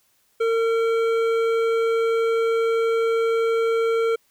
triangle tone with hard clipping, 455.4 Hz, A#4, 40 cents flat, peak -20 dBFS, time 0.4-4.16 s, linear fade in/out 10 ms, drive 15 dB, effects white hiss -64 dBFS RMS until 4.3 s

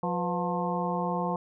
harmonic tone with a mistuned harmonic, 177.7 Hz, F3, 30 cents sharp, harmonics 1 / 2 / 3 / 4 / 5 / 6, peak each -31 / -37 / -34 / -35 / -33 / -35 dBFS, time 0.03-1.36 s, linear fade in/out 2 ms, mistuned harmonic 3, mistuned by -99 cents, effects none

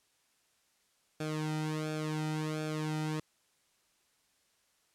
sawtooth tone with flanger, 154.7 Hz, D#3, 10 cents flat, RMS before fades -35 dBFS, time 1.2-3.2 s, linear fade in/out 5 ms, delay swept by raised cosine 1 to 1.82 ms, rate 1.4 Hz, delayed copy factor -0.85, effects white hiss -72 dBFS RMS until 4.94 s + low-pass 10000 Hz 12 dB/octave

